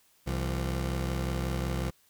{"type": "tone pair together", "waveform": "20% pulse", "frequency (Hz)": [65.41, 170.54], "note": ["C2", "F3"], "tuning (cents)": [0, -41], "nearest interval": "octave + perfect fourth", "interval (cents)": 1659, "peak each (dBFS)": [-25, -31], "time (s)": [0.26, 1.91], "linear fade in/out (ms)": 20, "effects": ["white hiss -65 dBFS RMS until 2.09 s"]}